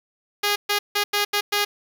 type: tone bursts at uneven times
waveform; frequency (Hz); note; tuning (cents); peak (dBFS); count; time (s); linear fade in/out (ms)
5% pulse; 410.9; G#4; -18; -8; 6; 0.43-0.56 / 0.69-0.79 / 0.95-1.04 / 1.13-1.25 / 1.33-1.41 / 1.52-1.65; 10
effects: none